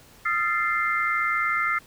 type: chord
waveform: sine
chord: F dominant seventh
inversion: third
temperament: equal with one note detuned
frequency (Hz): 1244.5 / 1364.2 / 1760 / 2093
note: Eb6 / F6 / A6 / C7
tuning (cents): 0 / -41 / 0 / 0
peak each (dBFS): -29 / -26 / -31 / -25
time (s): 0.25-1.79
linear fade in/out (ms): 10
effects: pink hiss -52 dBFS RMS until 1.86 s